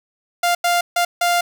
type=tone bursts at uneven times; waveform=sawtooth; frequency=698.5 Hz; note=F5; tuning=in tune; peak=-11 dBFS; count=4; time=0.43-0.55 / 0.64-0.81 / 0.96-1.05 / 1.21-1.41 s; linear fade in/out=5 ms; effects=none